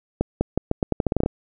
accelerating click train, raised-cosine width 2 ms, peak -6 dBFS, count 13, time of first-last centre 0.21-1.261 s, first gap 200 ms, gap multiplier 0.83, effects none

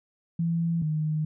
sine tone pair in turn, 167.3 / 154.44 Hz, E3 / D#3, +26 / -13 cents, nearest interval minor second, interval 139 cents, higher first, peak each -23 / -24 dBFS, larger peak first, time 0.39-0.82 / 0.82-1.25 s, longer neither, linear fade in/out 5 ms, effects none

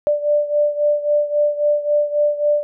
sine beating tone pair, 589 / 592.7 Hz, D5 / D5, +5 / +16 cents, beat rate 3.7 Hz, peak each -16 / -20 dBFS, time 0.07-2.63 s, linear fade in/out 0 ms, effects none

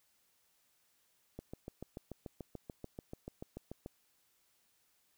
click train, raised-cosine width 2 ms, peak -30 dBFS, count 18, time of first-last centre 1.39-3.861 s, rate 6.88 Hz, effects white hiss -74 dBFS RMS until 5.17 s

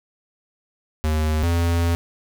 square tone pair in turn, 77.6 / 84.94 Hz, D#2 / F2, -4 / -48 cents, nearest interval major second, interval 156 cents, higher second, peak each -19 / -18 dBFS, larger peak second, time 1.04-1.43 / 1.43-1.95 s, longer second, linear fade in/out 0 ms, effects none

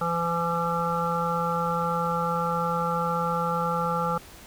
harmonic tone, 169.2 Hz, E3, 45 cents sharp, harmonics 1 / 3 / 5 / 7 / 8, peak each -30 / -30 / -30 / -30 / -30 dBFS, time 0.01-4.18 s, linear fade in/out 5 ms, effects pink hiss -47 dBFS RMS until 4.46 s

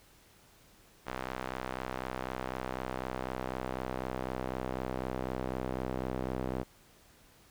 sawtooth tone with band-pass filter sweep, 64 Hz, C2, 38 cents flat, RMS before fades -37 dBFS, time 1.06-6.64 s, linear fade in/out 20 ms, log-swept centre 1200 to 440 Hz, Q 0.75, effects pink hiss -61 dBFS RMS until 7.5 s

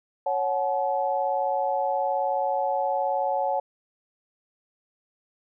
sine chord, F# minor, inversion second, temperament equal with one note detuned, 554.4 / 740 / 858.9 Hz, C#5 / F#5 / A5, 0 / 0 / -42 cents, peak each -27 dBFS, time 0.26-3.6 s, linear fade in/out 5 ms, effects none

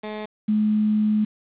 15% pulse / sine tone pair in turn, 213 / 213 Hz, G#3 / G#3, +44 / +44 cents, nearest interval unison, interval 0 cents, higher neither, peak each -23 / -17 dBFS, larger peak second, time 0.03-0.26 / 0.48-1.25 s, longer second, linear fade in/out 10 ms, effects resampled to 8000 Hz + 8-bit

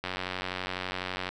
click train, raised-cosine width 0.3 ms, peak -16 dBFS, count 116, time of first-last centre 0.04-1.29 s, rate 92 Hz, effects none

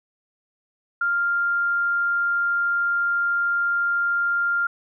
sine tone, 1396.9 Hz, F6, in tune, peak -19 dBFS, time 1.01-4.67 s, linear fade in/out 5 ms, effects none

